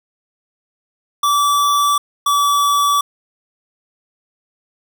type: tone pair in turn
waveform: square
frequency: 1157 / 1149.7 Hz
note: D6 / D6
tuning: -26 / -37 cents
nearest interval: unison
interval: 11 cents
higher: first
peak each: -13 dBFS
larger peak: neither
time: 1.23-1.98 / 2.26-3.01 s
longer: neither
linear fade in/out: 5 ms
effects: none